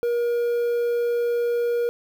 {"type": "tone with quantisation", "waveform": "triangle", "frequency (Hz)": 475.5, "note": "A#4", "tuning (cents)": 34, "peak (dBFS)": -18, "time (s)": [0.03, 1.89], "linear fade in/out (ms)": 0, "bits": 8, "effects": []}